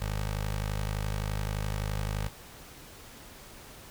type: tone with notch filter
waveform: 15% pulse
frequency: 51.7 Hz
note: G#1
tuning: 7 cents flat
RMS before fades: -32 dBFS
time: 0-2.29 s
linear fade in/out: 20 ms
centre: 280 Hz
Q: 0.77
effects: pink hiss -49 dBFS RMS until 3.9 s